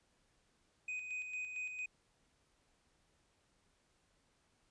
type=tone with tremolo; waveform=triangle; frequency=2500 Hz; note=D#7; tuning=8 cents sharp; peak=-37 dBFS; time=0.88-1.86 s; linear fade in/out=5 ms; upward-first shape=square; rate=4.4 Hz; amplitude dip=45%; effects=pink hiss -75 dBFS RMS until 4.7 s + resampled to 22050 Hz